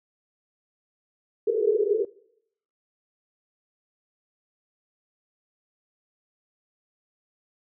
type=band-pass noise; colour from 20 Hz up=white; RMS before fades=-23 dBFS; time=1.47-2.05 s; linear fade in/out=5 ms; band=390 to 450 Hz; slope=96 dB/octave; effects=noise-tail reverb RT60 0.7 s tail -20 dB re dry